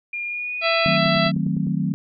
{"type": "tone with pitch glide", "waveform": "sine", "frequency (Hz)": [2411, 2470], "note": ["D7", "D#7"], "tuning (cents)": [45, -13], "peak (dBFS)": -25, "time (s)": [0.13, 0.97], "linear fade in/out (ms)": 5, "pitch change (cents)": 42, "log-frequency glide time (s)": [0.25, 0.54]}
{"type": "harmonic tone", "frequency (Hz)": 665, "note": "E5", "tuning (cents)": 15, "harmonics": [1, 2, 3, 4, 5, 6, 7], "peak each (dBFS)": [-21, -24, -26, -27, -28, -29, -29], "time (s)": [0.61, 1.32], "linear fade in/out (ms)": 50}
{"type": "chord", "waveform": "sine", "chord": "D# diminished seventh", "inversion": "none", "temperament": "equal", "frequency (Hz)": [155.56, 185, 220, 261.6], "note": ["D#3", "F#3", "A3", "C4"], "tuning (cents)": [0, 0, 0, 0], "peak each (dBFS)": [-24, -23, -27, -29], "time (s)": [0.86, 1.94], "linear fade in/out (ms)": 0}
{"type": "click train", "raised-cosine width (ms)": 3, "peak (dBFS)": -22, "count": 7, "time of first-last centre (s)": [1.06, 1.669], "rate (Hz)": 9.85}
{"effects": []}